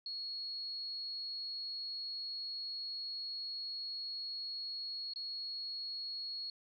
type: tone with dropouts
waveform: sine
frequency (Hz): 4328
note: C#8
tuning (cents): -42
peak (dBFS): -39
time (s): 0.06-6.5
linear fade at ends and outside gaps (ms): 2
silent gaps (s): 5.136-5.159
effects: none